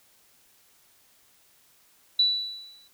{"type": "tone with exponential decay", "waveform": "sine", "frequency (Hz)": 3951, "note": "B7", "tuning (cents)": 0, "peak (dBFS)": -16, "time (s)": [2.19, 2.88], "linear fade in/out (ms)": 5, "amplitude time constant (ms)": 150, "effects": ["white hiss -61 dBFS RMS until 2.93 s"]}